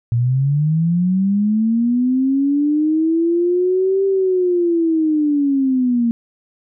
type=linear two-way sweep; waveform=sine; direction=up then down; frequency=114.9 to 392 to 230.3 Hz; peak=-13 dBFS; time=0.12-6.11 s; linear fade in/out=0 ms; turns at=4.05 s; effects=none